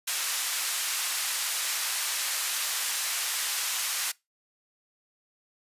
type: band-pass noise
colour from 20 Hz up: white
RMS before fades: -30 dBFS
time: 0.07-4.12 s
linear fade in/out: 10 ms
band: 1100 to 11000 Hz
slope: 12 dB/octave
effects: noise-tail reverb RT60 0.2 s tail -22 dB re dry + resampled to 32000 Hz